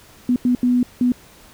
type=tone bursts at uneven times; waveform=sine; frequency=246.9 Hz; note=B3; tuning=in tune; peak=-13 dBFS; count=4; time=0.29-0.36 / 0.45-0.55 / 0.63-0.83 / 1.01-1.12 s; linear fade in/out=2 ms; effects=pink hiss -47 dBFS RMS until 1.53 s